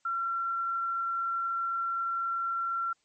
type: tone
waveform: sine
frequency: 1362 Hz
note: F6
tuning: 44 cents flat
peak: -28 dBFS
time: 0.05-2.93 s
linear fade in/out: 5 ms
effects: white hiss -72 dBFS RMS until 3.04 s + MP3 32 kbps